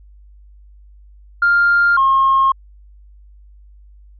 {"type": "tone pair in turn", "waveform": "sine", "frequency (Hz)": [1400, 1075.9], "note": ["F6", "C6"], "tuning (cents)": [4, 48], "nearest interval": "perfect fourth", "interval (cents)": 456, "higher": "first", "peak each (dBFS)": -9, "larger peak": "neither", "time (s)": [[1.42, 1.97], [1.97, 2.52]], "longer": "neither", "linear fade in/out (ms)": 5, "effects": ["tanh soft clip ceiling -6 dBFS", "added 50 Hz sine -41 dBFS peak until 4.19 s"]}